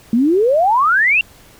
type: exponential sweep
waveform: sine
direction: up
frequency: 219.5 to 2800 Hz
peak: -10 dBFS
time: 0.13-1.21 s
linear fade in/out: 2 ms
effects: pink hiss -45 dBFS RMS until 1.59 s